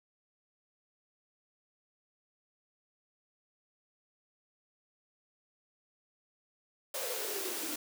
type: noise with high-pass filter sweep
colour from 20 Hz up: white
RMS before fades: -37 dBFS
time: 6.94-7.76 s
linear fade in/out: 5 ms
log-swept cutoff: 550 to 290 Hz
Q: 8.5
effects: none